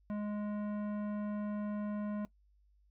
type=tone with tanh clipping; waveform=triangle; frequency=208.2 Hz; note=G#3; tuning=5 cents sharp; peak=-37 dBFS; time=0.1-2.25 s; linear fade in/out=0 ms; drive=18 dB; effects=noise-tail reverb RT60 0.1 s tail -19 dB re dry + added 50 Hz sine -65 dBFS peak until 2.9 s